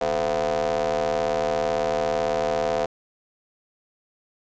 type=ring-modulated tone; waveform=30% pulse; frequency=78 Hz; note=D#2; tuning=5 cents sharp; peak=-16 dBFS; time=0.01-2.86 s; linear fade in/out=5 ms; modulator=592 Hz; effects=resampled to 16000 Hz + 9-bit